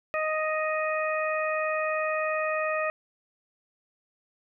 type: harmonic tone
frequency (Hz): 623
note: D#5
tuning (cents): +2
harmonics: 1 / 2 / 3 / 4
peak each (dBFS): -28 / -31 / -33 / -34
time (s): 0.14-2.9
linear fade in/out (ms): 0
effects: none